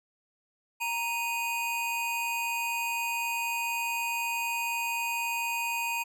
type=tone pair together; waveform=square; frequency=932.3 / 2491 Hz; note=A#5 / D#7; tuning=0 / +1 cents; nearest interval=octave + perfect fourth; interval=1701 cents; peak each=-33 / -32 dBFS; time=0.8-6.04 s; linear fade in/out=20 ms; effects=none